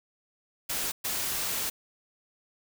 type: noise bursts at uneven times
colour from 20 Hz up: white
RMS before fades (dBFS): -31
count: 2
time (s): 0.69-0.92 / 1.04-1.7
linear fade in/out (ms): 10
effects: none